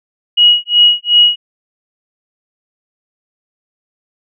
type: tone with tremolo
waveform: sine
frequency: 2902 Hz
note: F#7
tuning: 34 cents flat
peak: -3 dBFS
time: 0.37-1.36 s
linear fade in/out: 10 ms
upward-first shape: sine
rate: 2.7 Hz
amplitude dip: 100%
effects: none